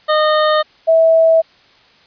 25% pulse / sine tone pair in turn, 614 / 651.1 Hz, D#5 / E5, -23 / -22 cents, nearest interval minor second, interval 101 cents, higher second, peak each -7 dBFS, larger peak neither, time 0.08-0.63 / 0.87-1.42 s, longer neither, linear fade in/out 20 ms, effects white hiss -49 dBFS RMS until 2.06 s + resampled to 11025 Hz

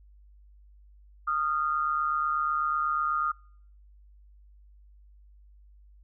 sine tone pair together, 1230.9 / 1379 Hz, D#6 / F6, -19 / -22 cents, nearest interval major second, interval 197 cents, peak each -26 / -30 dBFS, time 1.27-3.32 s, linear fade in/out 10 ms, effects noise-tail reverb RT60 0.6 s tail -26 dB re dry + added 50 Hz sine -52 dBFS peak until 6.03 s

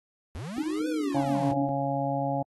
square linear two-way sweep, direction up then down, 65.41 to 509 to 105.5 Hz, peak -35 dBFS, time 0.35-1.52 s, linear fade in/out 0 ms, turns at 0.88 s
sine tone with pitch glide, 310 to 284.3 Hz, D#4 to C#4, -6 to +44 cents, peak -28 dBFS, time 0.58-1.69 s, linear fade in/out 0 ms, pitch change -150 cents, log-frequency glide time 0.97-1.08 s
harmonic tone, 138.59 Hz, C#3, in tune, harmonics 1 / 2 / 4 / 5 / 6, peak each -32 / -32 / -32 / -32 / -32 dBFS, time 1.14-2.43 s, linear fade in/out 10 ms
effects AAC 32 kbps

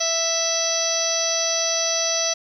harmonic tone, 659.3 Hz, E5, in tune, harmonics 1 / 2 / 3 / 4 / 5 / 6 / 7 / 8 / 9, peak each -26 / -34 / -34 / -34 / -32 / -31 / -30 / -29 / -23 dBFS, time 0-2.34 s, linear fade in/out 10 ms, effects 9-bit

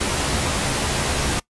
pink noise with comb filter, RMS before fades -22 dBFS, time 0-1.4 s, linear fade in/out 10 ms, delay 14 ms, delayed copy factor +0.5, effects noise-tail reverb RT60 0.1 s tail -21 dB re dry + resampled to 24000 Hz

